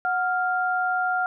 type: tone pair together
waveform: sine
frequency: 735.3 / 1396.9 Hz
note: F#5 / F6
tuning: -11 / 0 cents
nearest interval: major seventh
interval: 1111 cents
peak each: -24 dBFS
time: 0.05-1.26 s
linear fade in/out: 0 ms
effects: none